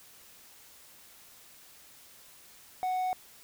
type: tone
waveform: triangle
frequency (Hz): 740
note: F#5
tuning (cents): 0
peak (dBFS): -26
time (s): 2.83-3.13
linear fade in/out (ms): 0
effects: white hiss -55 dBFS RMS until 3.43 s